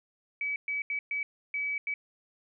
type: tone bursts at uneven times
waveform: sine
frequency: 2285 Hz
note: D7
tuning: 48 cents flat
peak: -29 dBFS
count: 6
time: 0.41-0.56 / 0.68-0.82 / 0.9-0.99 / 1.11-1.23 / 1.54-1.78 / 1.87-1.94 s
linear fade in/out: 2 ms
effects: none